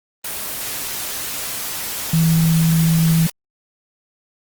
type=tone in noise; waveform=sine; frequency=163 Hz; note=E3; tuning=19 cents flat; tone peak=-12 dBFS; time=2.13-3.27 s; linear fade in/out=5 ms; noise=white; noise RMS=-26 dBFS; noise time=0.24-3.3 s; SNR=+11 dB; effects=Opus 24 kbps